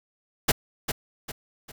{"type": "noise with echo", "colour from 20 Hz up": "pink", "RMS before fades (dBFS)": -19, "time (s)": [0.48, 0.52], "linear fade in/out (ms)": 10, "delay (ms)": 400, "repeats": 3, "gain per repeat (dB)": -8, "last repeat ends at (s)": 1.72, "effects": []}